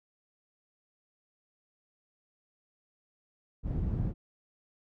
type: low-pass noise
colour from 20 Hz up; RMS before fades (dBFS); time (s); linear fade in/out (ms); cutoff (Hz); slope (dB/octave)
white; -31; 3.63-4.14; 50; 120; 12
effects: none

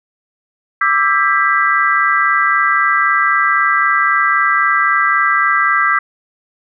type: chord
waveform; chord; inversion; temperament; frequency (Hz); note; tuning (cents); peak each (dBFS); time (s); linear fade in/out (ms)
sine; E minor seventh; third; equal with one note detuned; 1174.7 / 1318.5 / 1600.9 / 1975.5; D6 / E6 / G6 / B6; 0 / 0 / +36 / 0; -16; 0.81-5.99; 5
effects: none

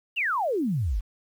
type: exponential sweep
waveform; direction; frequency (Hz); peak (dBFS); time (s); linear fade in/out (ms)
sine; down; 2960 to 41.39; -23; 0.16-1.01; 20
effects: 9-bit

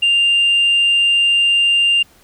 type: tone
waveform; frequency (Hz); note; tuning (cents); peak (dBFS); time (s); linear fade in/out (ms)
sine; 2794; F7; 0; -9; 0.02-2.03; 10
effects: tanh soft clip ceiling -8 dBFS + pink hiss -50 dBFS RMS until 2.23 s

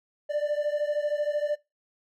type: beating tone pair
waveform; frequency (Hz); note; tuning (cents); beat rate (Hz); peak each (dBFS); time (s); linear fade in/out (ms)
triangle; 587.3 / 600.3; D5 / D5; 0 / +38; 13; -24 / -27; 0.29-1.56; 20
effects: noise-tail reverb RT60 0.2 s tail -19 dB re dry + tanh soft clip ceiling -17 dBFS

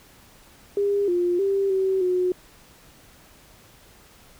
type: tone with pitch steps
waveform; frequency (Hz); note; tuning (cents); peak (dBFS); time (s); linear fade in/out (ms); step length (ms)
sine; 403.5 / 352.2 / 393.4 / 381.7 / 363.5; G#4 / F4 / G4 / G4 / F#4; -50 / +15 / +6 / -46 / -31; -19; 0.77-2.32; 2; 310
effects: pink hiss -52 dBFS RMS until 4.39 s

